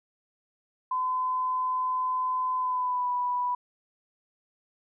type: tone with pitch glide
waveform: sine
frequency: 1018 to 985.6 Hz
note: C6 to B5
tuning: -48 to -4 cents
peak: -25 dBFS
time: 0.91-3.55 s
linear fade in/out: 5 ms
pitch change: -56 cents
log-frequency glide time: 2.57-3.11 s
effects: none